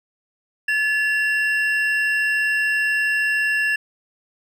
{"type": "tone pair together", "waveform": "triangle", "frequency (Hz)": [1721, 2734], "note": ["A6", "F7"], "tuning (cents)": [-39, -37], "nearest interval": "minor sixth", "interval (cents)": 802, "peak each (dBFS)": [-17, -22], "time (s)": [0.68, 3.76], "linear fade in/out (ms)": 5, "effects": []}